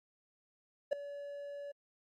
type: tone with ADSR envelope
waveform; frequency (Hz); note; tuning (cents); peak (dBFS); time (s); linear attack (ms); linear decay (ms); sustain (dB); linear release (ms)
triangle; 571; D5; -49; -23; 0.91-1.72; 18; 4; -17; 10
effects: AAC 64 kbps